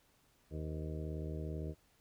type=harmonic tone with a mistuned harmonic; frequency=77.78 Hz; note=D#2; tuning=in tune; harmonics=1 / 2 / 3 / 4 / 5 / 6 / 7 / 8; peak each=-41 / -43 / -53 / -48 / -49 / -51 / -56 / -53 dBFS; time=0.5-1.75 s; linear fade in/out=50 ms; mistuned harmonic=7; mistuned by=-82 cents; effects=pink hiss -71 dBFS RMS until 2 s